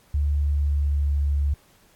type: tone with pitch glide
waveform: sine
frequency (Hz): 72.6 to 71.52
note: D2 to D2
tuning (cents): -19 to -45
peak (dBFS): -19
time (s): 0.14-1.54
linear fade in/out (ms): 5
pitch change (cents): -26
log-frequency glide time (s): 0.3-1.27
effects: pink hiss -58 dBFS RMS until 1.95 s + AAC 64 kbps